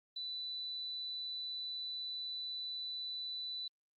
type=tone; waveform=sine; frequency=3982 Hz; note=B7; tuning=14 cents sharp; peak=-39 dBFS; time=0.16-3.68 s; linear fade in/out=5 ms; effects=Opus 32 kbps